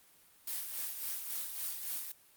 blue noise with tremolo, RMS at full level -37 dBFS, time 0.47-2.12 s, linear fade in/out 5 ms, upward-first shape sine, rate 3.6 Hz, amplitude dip 50%, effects white hiss -63 dBFS RMS until 2.36 s + Opus 32 kbps

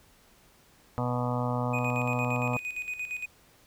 harmonic tone, 123.1 Hz, B2, 5 cents flat, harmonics 1 / 2 / 4 / 5 / 6 / 7 / 8 / 9 / 10, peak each -30 / -33 / -36 / -37 / -38 / -38 / -39 / -40 / -40 dBFS, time 0.98-2.57 s, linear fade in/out 0 ms
triangle tone with tremolo, 2489 Hz, D#7, in tune, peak -29 dBFS, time 1.73-3.26 s, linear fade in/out 10 ms, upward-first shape square, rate 8.7 Hz, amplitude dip 65%
effects pink hiss -60 dBFS RMS until 3.66 s

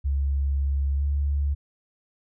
sine tone with pitch glide, 69.4 to 71.23 Hz, C#2 to C#2, +3 to +48 cents, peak -21 dBFS, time 0.04-1.55 s, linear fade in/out 20 ms, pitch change +45 cents, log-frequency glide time 0.96-1.03 s, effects none

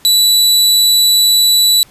sawtooth tone, 3951 Hz, B7, in tune, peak -4 dBFS, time 0.05-1.83 s, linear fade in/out 0 ms, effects pink hiss -45 dBFS RMS until 1.9 s + resampled to 32000 Hz

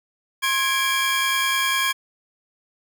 45% pulse tone cluster, 1064 / 1656 / 2336 / 3262 Hz, C6 / G#6 / D7 / G#7, +29 / -5 / -10 / -32 cents, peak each -25 dBFS, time 0.42-1.93 s, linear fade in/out 20 ms, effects none

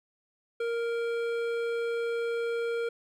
sine tone with hard clipping, 466.2 Hz, A#4, in tune, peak -30 dBFS, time 0.6-2.89 s, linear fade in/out 5 ms, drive 12 dB, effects none

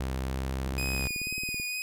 sawtooth tone with pitch glide, 65.41 to 66.09 Hz, C2 to C2, 0 to +18 cents, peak -26 dBFS, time 0-1.08 s, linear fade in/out 5 ms, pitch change +18 cents, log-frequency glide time 0.25-0.4 s
click train, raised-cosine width 3 ms, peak -28 dBFS, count 18, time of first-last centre 0.67-1.599 s, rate 18.3 Hz
sawtooth tone with vibrato, 2489 Hz, D#7, in tune, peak -28 dBFS, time 0.78-1.82 s, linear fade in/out 0 ms, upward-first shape sine, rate 2.1 Hz, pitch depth 21 cents each way
effects none

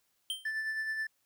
square tone with exponential decay, 3136 Hz, G7, in tune, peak -30 dBFS, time 0.3-0.51 s, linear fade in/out 1 ms, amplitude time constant 45 ms
triangle tone with tremolo, 1760 Hz, A6, in tune, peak -29 dBFS, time 0.45-1.07 s, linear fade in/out 5 ms, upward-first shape sine, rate 9.4 Hz, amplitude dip 40%
effects white hiss -75 dBFS RMS until 1.25 s

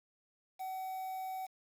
triangle tone with quantisation, 755 Hz, F#5, 35 cents sharp, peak -36 dBFS, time 0.59-1.47 s, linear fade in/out 20 ms, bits 9, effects none

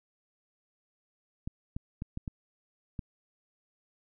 clicks, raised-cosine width 5 ms, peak -23 dBFS, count 6, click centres 1.475 / 1.765 / 2.021 / 2.174 / 2.278 / 2.992 s, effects none

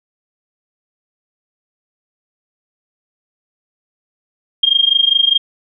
sine tone with amplitude modulation, 3218 Hz, G7, 45 cents sharp, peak -6 dBFS, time 4.63-5.38 s, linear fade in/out 5 ms, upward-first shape sine, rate 24.9 Hz, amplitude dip 90%, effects none

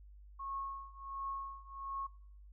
sine tone with tremolo, 1094 Hz, C#6, 23 cents flat, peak -37 dBFS, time 0.39-2.07 s, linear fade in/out 10 ms, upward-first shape triangle, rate 1.4 Hz, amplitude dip 95%, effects noise-tail reverb RT60 0.7 s tail -22 dB re dry + added 50 Hz sine -53 dBFS peak until 2.52 s

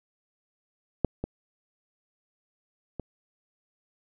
clicks, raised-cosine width 2 ms, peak -8 / -17 / -20 dBFS, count 3, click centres 1.047 / 1.24 / 2.997 s, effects none

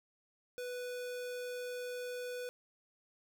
square tone, 494.4 Hz, B4, 2 cents sharp, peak -40 dBFS, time 0.58-2.49 s, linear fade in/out 0 ms, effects none

